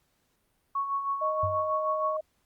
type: tone with tremolo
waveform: sine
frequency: 1108.7 Hz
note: C#6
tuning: in tune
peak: -25 dBFS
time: 0.75-2.17 s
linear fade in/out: 5 ms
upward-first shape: sine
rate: 6.3 Hz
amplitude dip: 55%
type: tone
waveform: sine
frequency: 622.3 Hz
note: D#5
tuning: in tune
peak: -29 dBFS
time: 1.21-2.21 s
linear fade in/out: 10 ms
type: tone with exponential decay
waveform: sine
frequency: 96.4 Hz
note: G2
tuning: 28 cents flat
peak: -27 dBFS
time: 1.43-1.75 s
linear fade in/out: 5 ms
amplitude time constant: 69 ms
effects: pink hiss -72 dBFS RMS until 2.45 s + Opus 48 kbps